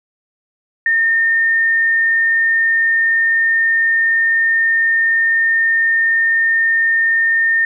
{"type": "tone", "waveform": "sine", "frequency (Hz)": 1821, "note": "A#6", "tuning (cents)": -41, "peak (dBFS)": -11, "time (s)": [0.86, 7.65], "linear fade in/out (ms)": 2, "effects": []}